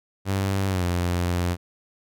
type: tone with pitch glide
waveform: sawtooth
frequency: 97.2 to 88.11 Hz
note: G2 to F2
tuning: -14 to +16 cents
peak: -18 dBFS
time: 0.25-1.57 s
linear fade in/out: 50 ms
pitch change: -170 cents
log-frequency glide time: 0.68-0.84 s
effects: none